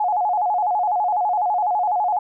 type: tone with vibrato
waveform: sine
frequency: 780 Hz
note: G5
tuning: 9 cents flat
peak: -17 dBFS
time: 0-2.19 s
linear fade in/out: 5 ms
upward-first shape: square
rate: 12 Hz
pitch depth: 140 cents each way
effects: none